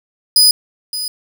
sawtooth tone with echo, 4978 Hz, D#8, in tune, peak -4 dBFS, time 0.36-0.51 s, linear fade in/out 2 ms, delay 570 ms, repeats 1, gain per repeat -13 dB, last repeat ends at 1.08 s, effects 7-bit

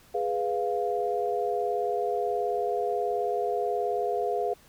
sine chord, F diminished, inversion first, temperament equal, 415.3 / 493.9 / 698.5 Hz, Ab4 / Cb5 / F5, 0 / 0 / 0 cents, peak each -29 / -31 / -29 dBFS, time 0.14-4.54 s, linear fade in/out 10 ms, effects pink hiss -57 dBFS RMS until 4.68 s

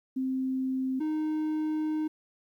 sine / triangle tone pair in turn, 261.6 / 309.5 Hz, C4 / D#4, 0 / -9 cents, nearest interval minor third, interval 291 cents, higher second, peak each -27 / -25 dBFS, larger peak second, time 0.16-1 / 1-2.08 s, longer second, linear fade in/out 10 ms, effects 11-bit

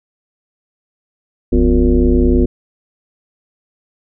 sine tone with frequency modulation, 144.1 Hz, D3, 33 cents flat, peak -8 dBFS, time 1.52-2.46 s, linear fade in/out 10 ms, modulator 106 Hz, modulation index 2.4, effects none

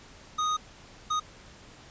square tone bursts at uneven times, 1244.5 Hz, D#6, in tune, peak -26 dBFS, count 2, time 0.38-0.57 / 1.1-1.2 s, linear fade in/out 10 ms, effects pink hiss -51 dBFS RMS until 1.9 s + resampled to 16000 Hz

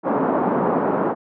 pink band-pass noise, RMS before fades -20 dBFS, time 0.03-1.15 s, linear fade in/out 50 ms, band 200 to 1100 Hz, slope 24 dB/octave, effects none

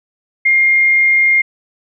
sine tone, 2122 Hz, C7, 24 cents sharp, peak -8 dBFS, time 0.45-1.42 s, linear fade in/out 10 ms, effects none

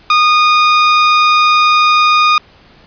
sawtooth tone, 1229 Hz, D#6, 22 cents flat, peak -3 dBFS, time 0.1-2.38 s, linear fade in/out 2 ms, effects pink hiss -44 dBFS RMS until 2.86 s + resampled to 11025 Hz

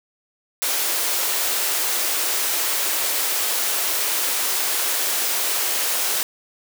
white high-pass noise, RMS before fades -22 dBFS, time 0.62-6.23 s, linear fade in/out 0 ms, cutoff 330 Hz, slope 24 dB/octave, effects none

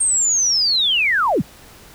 sine linear sweep, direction down, 8670 to 92.5 Hz, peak -14 dBFS, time 0-1.42 s, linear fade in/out 10 ms, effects pink hiss -44 dBFS RMS until 1.94 s

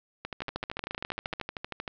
two click trains, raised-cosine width 0.3 ms, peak -18 / -17 dBFS, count 22 / 15, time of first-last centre 0.25-1.878 / 0.42-1.399 s, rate 12.9 / 14.3 Hz, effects low-pass 5000 Hz 12 dB/octave

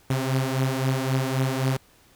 sawtooth beating tone pair, 130.81 / 134.61 Hz, C3 / C3, 0 / +50 cents, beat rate 3.8 Hz, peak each -20 / -23 dBFS, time 0.1-1.77 s, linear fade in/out 5 ms, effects pink hiss -57 dBFS RMS until 2.15 s

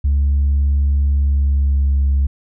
sine tone with pitch glide, 70.5 to 69.01 Hz, C#2 to C#2, +30 to -7 cents, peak -10 dBFS, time 0.04-2.27 s, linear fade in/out 10 ms, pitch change -37 cents, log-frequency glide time 1.13-1.98 s, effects tanh soft clip ceiling -10 dBFS

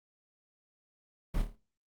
brown noise with echo, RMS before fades -31 dBFS, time 1.34-1.42 s, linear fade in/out 5 ms, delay 27 ms, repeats 5, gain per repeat -6 dB, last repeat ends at 1.555 s, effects noise-tail reverb RT60 0.3 s tail -17 dB re dry + Opus 32 kbps

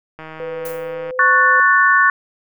click train, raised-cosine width 0.5 ms, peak -19 dBFS, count 146, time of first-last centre 0.19-1.108 s, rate 158 Hz
sine tone with pitch glide, 495.3 to 512.5 Hz, B4 to C5, +5 to -36 cents, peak -24 dBFS, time 0.4-1.6 s, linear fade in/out 0 ms, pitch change +59 cents, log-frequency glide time 0.6-1.29 s
violet noise with exponential decay, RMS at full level -29 dBFS, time 0.65-0.95 s, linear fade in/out 5 ms, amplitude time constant 64 ms
sine chord, F# minor, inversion second, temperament equal with one note detuned, 1108.7 / 1480 / 1771.2 Hz, C#6 / F#6 / A6, 0 / 0 / +11 cents, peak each -14 dBFS, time 1.19-2.1 s, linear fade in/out 2 ms
effects none

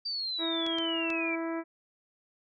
sine exponential sweep, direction down, 4700 to 2300 Hz, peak -31 dBFS, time 0.05-1.36 s, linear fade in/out 10 ms
harmonic tone, 329.6 Hz, E4, in tune, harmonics 1 / 2 / 3 / 4 / 5 / 6 / 7, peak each -32 / -38 / -42 / -44 / -46 / -48 / -49 dBFS, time 0.38-1.64 s, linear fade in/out 50 ms
clicks, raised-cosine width 0.2 ms, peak -23 dBFS, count 3, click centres 0.665 / 0.785 / 1.103 s
effects none

